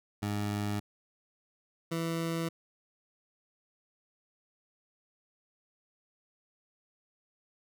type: tone pair in turn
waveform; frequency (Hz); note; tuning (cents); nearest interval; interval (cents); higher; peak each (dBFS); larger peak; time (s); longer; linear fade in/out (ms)
20% pulse; 103.3 / 165.44; G#2 / E3; -9 / +7; minor sixth; 816; second; -26; neither; 0.22-0.8 / 1.91-2.49; neither; 10
effects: none